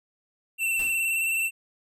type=tone with vibrato; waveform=square; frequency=2688 Hz; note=E7; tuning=33 cents sharp; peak=-24 dBFS; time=0.58-1.51 s; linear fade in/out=50 ms; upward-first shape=square; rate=19 Hz; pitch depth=26 cents each way
type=noise with exponential decay; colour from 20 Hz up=pink; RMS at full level=-39 dBFS; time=0.79-1.14 s; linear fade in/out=5 ms; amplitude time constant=74 ms
effects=none